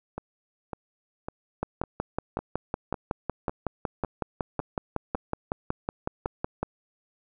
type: two click trains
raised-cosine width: 1 ms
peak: -13 / -19 dBFS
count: 28 / 12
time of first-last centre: 1.63-6.63 / 0.18-6.257 s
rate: 5.4 / 1.81 Hz
effects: none